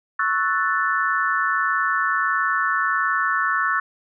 sine chord, F# minor seventh, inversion second, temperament equal, 1108.7 / 1318.5 / 1480 / 1760 Hz, C#6 / E6 / F#6 / A6, 0 / 0 / 0 / 0 cents, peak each -24 dBFS, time 0.19-3.8 s, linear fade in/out 5 ms, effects none

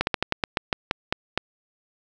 slowing click train, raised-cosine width 0.3 ms, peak -5 dBFS, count 11, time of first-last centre 0.01-1.376 s, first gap 61 ms, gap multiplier 1.17, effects none

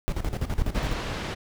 brown noise with tremolo, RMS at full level -25 dBFS, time 0.08-0.93 s, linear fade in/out 0 ms, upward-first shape square, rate 12 Hz, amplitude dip 75%
pink low-pass noise, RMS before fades -32 dBFS, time 0.74-1.35 s, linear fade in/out 20 ms, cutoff 4000 Hz, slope 12 dB/octave
effects none

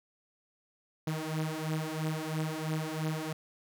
sawtooth beating tone pair, 155.56 / 158.56 Hz, D#3 / D#3, 0 / +33 cents, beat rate 3 Hz, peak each -31 dBFS, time 1.07-3.33 s, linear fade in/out 5 ms, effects none

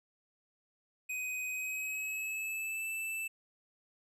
square tone with pitch glide, 2508 to 2645 Hz, D#7 to E7, +13 to +5 cents, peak -36 dBFS, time 1.09-3.28 s, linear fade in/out 10 ms, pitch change +92 cents, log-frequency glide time 1.48-2.86 s, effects none

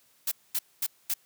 blue noise bursts, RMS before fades -28 dBFS, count 4, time 0.27-1.14 s, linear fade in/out 5 ms, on 45 ms, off 230 ms, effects white hiss -64 dBFS RMS until 1.25 s + high-pass 80 Hz 12 dB/octave

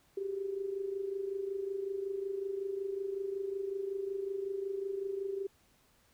sine tone with amplitude modulation, 392 Hz, G4, in tune, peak -31 dBFS, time 0.17-5.47 s, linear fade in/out 5 ms, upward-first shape sine, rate 25.4 Hz, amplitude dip 65%, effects pink hiss -68 dBFS RMS until 6.13 s

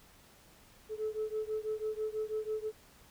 sine beating tone pair, 430 / 436.1 Hz, A4 / A4, -40 / -15 cents, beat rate 6.1 Hz, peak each -35 / -36 dBFS, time 0.89-2.72 s, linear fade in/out 50 ms, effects tanh soft clip ceiling -28 dBFS + pink hiss -60 dBFS RMS until 3.1 s

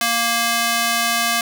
square tone with high-pass filter, 233.1 Hz, A#3, in tune, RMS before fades -19 dBFS, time 0.01-1.41 s, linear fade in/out 2 ms, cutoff 1000 Hz, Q 0.51, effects none

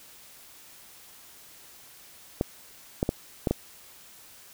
clicks, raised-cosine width 2 ms, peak -10 dBFS, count 5, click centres 2.411 / 3.029 / 3.091 / 3.472 / 3.51 s, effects white hiss -51 dBFS RMS until 4.53 s

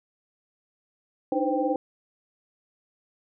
sine tone cluster, 294.5 / 314.6 / 507 / 525 / 787 Hz, D4 / D#4 / B4 / C5 / G5, +5 / +19 / +45 / +6 / +7 cents, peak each -29 dBFS, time 1.32-1.76 s, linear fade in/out 2 ms, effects none

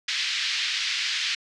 white band-pass noise, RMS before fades -27 dBFS, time 0.08-1.35 s, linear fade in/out 5 ms, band 1800 to 4800 Hz, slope 24 dB/octave, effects low-pass 8000 Hz 12 dB/octave

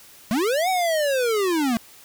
square linear two-way sweep, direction up then down, 200.4 to 763 to 219.2 Hz, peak -20 dBFS, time 0.31-1.77 s, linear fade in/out 0 ms, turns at 0.69 s, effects white hiss -48 dBFS RMS until 2.04 s

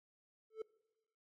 triangle tone with exponential growth, 440 Hz, A4, in tune, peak -34 dBFS, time 0.5-0.62 s, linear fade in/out 5 ms, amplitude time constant 25 ms, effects noise-tail reverb RT60 1.0 s tail -23 dB re dry + MP3 64 kbps

